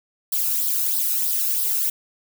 violet noise with flanger, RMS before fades -22 dBFS, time 0.32-1.9 s, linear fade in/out 5 ms, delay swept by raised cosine 0.21 to 0.79 ms, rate 3.1 Hz, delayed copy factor +0.55, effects none

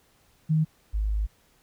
sine tone pair in turn, 156.8 / 52.33 Hz, D#3 / G#1, +14 / +14 cents, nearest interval octave + perfect fifth, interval 1900 cents, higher first, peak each -19 / -23 dBFS, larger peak first, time 0.49-0.65 / 0.93-1.27 s, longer second, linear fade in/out 20 ms, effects pink hiss -63 dBFS RMS until 1.62 s

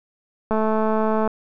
click train, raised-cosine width 1 ms, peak -9 dBFS, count 168, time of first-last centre 0.51-1.276 s, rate 218 Hz, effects none

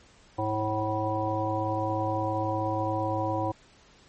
harmonic tone with a mistuned harmonic, 108.5 Hz, A2, 24 cents flat, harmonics 1 / 3 / 5 / 7 / 9, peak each -32 / -32 / -32 / -32 / -32 dBFS, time 0.38-3.52 s, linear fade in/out 10 ms, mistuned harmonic 1, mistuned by -53 cents, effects pink hiss -57 dBFS RMS until 4.08 s + MP3 32 kbps

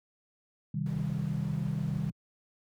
sine chord, C minor, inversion none, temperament just, 130.81 / 156.98 / 196.22 Hz, C3 / Eb3 / G3, 0 / +16 / +2 cents, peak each -34 / -32 / -35 dBFS, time 0.74-2.11 s, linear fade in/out 5 ms
brown noise, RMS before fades -41 dBFS, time 0.86-2.1 s, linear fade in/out 2 ms
effects high-pass 80 Hz 12 dB/octave

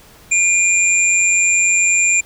sine tone pair together, 2396 / 7291 Hz, D7 / A#8, +34 / -39 cents, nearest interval octave + perfect fifth, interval 1927 cents, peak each -14 dBFS, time 0.31-2.21 s, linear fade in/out 10 ms, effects pink hiss -45 dBFS RMS until 2.25 s

